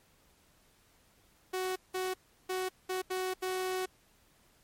sawtooth tone bursts at uneven times, 371.8 Hz, F#4, 8 cents sharp, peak -28 dBFS, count 6, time 1.53-1.76 / 1.94-2.14 / 2.49-2.69 / 2.89-3.02 / 3.1-3.34 / 3.42-3.86 s, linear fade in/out 10 ms, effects pink hiss -66 dBFS RMS until 4.63 s + MP3 64 kbps

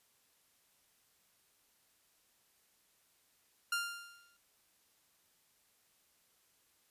sawtooth tone with exponential decay, 1396.9 Hz, F6, in tune, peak -27 dBFS, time 3.72-4.37 s, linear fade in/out 5 ms, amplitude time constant 140 ms, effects white hiss -72 dBFS RMS until 6.9 s + resampled to 32000 Hz

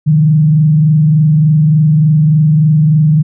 sine tone with frequency modulation, 153.7 Hz, D#3, 21 cents flat, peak -5 dBFS, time 0.06-3.23 s, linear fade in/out 20 ms, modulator 23.4 Hz, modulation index 0.44, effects none

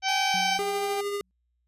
harmonic tone, 770 Hz, G5, 31 cents flat, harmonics 1 / 2 / 3 / 4 / 5 / 6 / 7 / 8, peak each -27 / -33 / -30 / -31 / -38 / -36 / -35 / -36 dBFS, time 0.02-0.6 s, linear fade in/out 50 ms
45% pulse tone with pitch glide, 822 to 791.3 Hz, G#5 to G5, -18 to +16 cents, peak -30 dBFS, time 0.08-1.01 s, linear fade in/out 5 ms, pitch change -66 cents, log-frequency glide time 0.29-0.58 s
sine tone with exponential decay, 185.2 Hz, F#3, 2 cents sharp, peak -34 dBFS, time 0.34-1.31 s, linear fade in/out 0 ms, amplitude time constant 210 ms
square tone with tremolo, 405.6 Hz, G#4, 41 cents flat, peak -27 dBFS, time 0.59-1.21 s, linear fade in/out 0 ms, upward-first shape triangle, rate 13 Hz, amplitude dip 40%
effects added 60 Hz sine -70 dBFS peak until 1.67 s + resampled to 32000 Hz

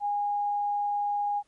sine tone, 820 Hz, G#5, 22 cents flat, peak -25 dBFS, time 0-1.43 s, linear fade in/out 50 ms, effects pink hiss -69 dBFS RMS until 1.47 s + MP3 48 kbps

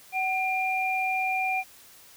sine tone pair together, 754 / 2394 Hz, F#5 / D7, +32 / +33 cents, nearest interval octave + minor sixth, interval 2001 cents, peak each -27 dBFS, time 0.12-1.64 s, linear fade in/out 50 ms, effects white hiss -52 dBFS RMS until 2.16 s

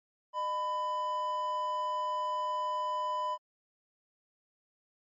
triangle tone pair together, 609.1 / 1000 Hz, D#5 / B5, -37 / +21 cents, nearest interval major sixth, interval 858 cents, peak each -37 / -29 dBFS, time 0.33-3.38 s, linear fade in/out 50 ms, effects MP3 32 kbps

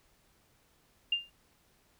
sine tone with exponential decay, 2800 Hz, F7, 4 cents sharp, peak -23 dBFS, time 1.12-1.3 s, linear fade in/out 5 ms, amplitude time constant 38 ms, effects pink hiss -68 dBFS RMS until 1.99 s

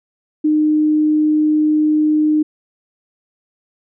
sine tone, 305.5 Hz, D#4, 32 cents flat, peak -11 dBFS, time 0.44-2.43 s, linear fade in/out 10 ms, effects none

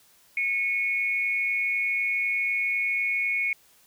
sine tone pair together, 2198 / 2446 Hz, C#7 / D#7, -15 / -30 cents, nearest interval major second, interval 185 cents, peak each -24 / -30 dBFS, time 0.37-3.53 s, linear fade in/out 2 ms, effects white hiss -59 dBFS RMS until 3.86 s

